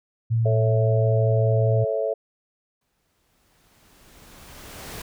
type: tone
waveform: sine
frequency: 114.1 Hz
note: A#2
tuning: 37 cents flat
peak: -18 dBFS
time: 0.3-1.85 s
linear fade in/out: 20 ms
type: chord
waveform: sine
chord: A major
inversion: none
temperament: equal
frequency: 440 / 554.4 / 659.3 Hz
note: A4 / C#5 / E5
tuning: 0 / 0 / 0 cents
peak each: -26 dBFS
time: 0.45-2.14 s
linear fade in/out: 10 ms
type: noise with exponential growth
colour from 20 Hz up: pink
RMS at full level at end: -35 dBFS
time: 2.81-5.02 s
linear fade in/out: 5 ms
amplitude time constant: 480 ms
effects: none